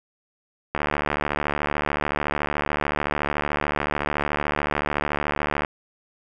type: click train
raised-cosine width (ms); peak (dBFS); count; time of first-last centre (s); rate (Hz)
0.5; -8; 362; 0.75-5.648; 73.7
effects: none